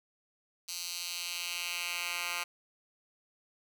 10% pulse tone with high-pass filter sweep, 174.61 Hz, F3, in tune, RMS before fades -37 dBFS, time 0.68-2.44 s, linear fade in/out 10 ms, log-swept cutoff 4700 to 1700 Hz, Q 1.5, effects none

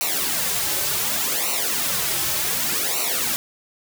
white noise with flanger, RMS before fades -23 dBFS, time 0.01-3.36 s, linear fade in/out 0 ms, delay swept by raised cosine 0.59 to 4.29 ms, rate 0.67 Hz, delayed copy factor -0.85, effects none

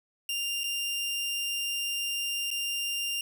sawtooth tone with dropouts, 2794 Hz, F7, in tune, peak -26 dBFS, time 0.29-3.21 s, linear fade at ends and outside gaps 2 ms, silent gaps 0.635-0.64 / 2.505-2.512 s, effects none

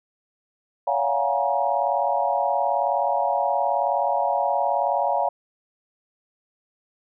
sine tone cluster, 566 / 687 / 726 / 828 / 948 Hz, C#5 / F5 / F#5 / G#5 / A#5, +36 / -29 / -33 / -5 / +29 cents, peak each -26 dBFS, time 0.87-5.29 s, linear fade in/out 5 ms, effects none

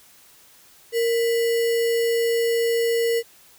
sine tone with sample-and-hold, 463.7 Hz, A#4, 9 cents flat, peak -18 dBFS, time 0.92-3.23 s, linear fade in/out 50 ms, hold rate 2450 Hz, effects white hiss -52 dBFS RMS until 3.58 s

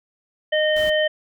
harmonic tone, 615 Hz, D#5, 20 cents flat, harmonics 1 / 3 / 5, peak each -18 / -23 / -25 dBFS, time 0.52-1.08 s, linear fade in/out 10 ms
pink noise, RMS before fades -36 dBFS, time 0.76-0.9 s, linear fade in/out 5 ms
effects none

